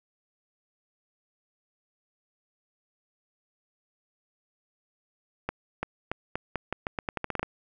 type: accelerating click train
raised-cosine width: 0.5 ms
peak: -14 dBFS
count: 15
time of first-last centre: 5.49-7.43 s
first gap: 340 ms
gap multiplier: 0.84
effects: none